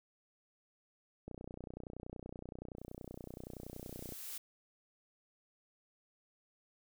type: click train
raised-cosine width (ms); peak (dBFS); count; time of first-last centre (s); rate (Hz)
2; -32; 88; 1.28-4.123; 30.6
type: noise with exponential growth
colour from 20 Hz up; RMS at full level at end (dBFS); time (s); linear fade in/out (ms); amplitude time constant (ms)
blue; -43; 2.77-4.38; 5; 350
effects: none